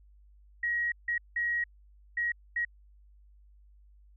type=tone bursts at uneven times; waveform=sine; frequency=1898 Hz; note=A#6; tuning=31 cents sharp; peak=-27 dBFS; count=5; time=0.63-0.92 / 1.08-1.18 / 1.36-1.64 / 2.17-2.32 / 2.56-2.65 s; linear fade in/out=5 ms; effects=added 50 Hz sine -55 dBFS peak until 4.16 s